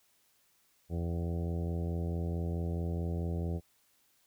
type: harmonic tone with a mistuned harmonic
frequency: 84.6 Hz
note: E2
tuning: 45 cents sharp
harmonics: 1 / 2 / 3 / 4 / 5 / 6 / 7 / 8 / 9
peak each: -33 / -37 / -46 / -44 / -45 / -49 / -50 / -55 / -54 dBFS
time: 0.89-3.61 s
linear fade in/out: 50 ms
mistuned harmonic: 8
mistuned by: +26 cents
effects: white hiss -70 dBFS RMS until 4.26 s